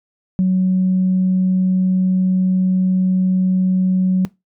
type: tone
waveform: sine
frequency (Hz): 185.7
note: F#3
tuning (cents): +7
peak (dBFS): -11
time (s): 0.39-4.25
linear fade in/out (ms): 0
effects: noise-tail reverb RT60 0.2 s tail -21 dB re dry + tanh soft clip ceiling -8 dBFS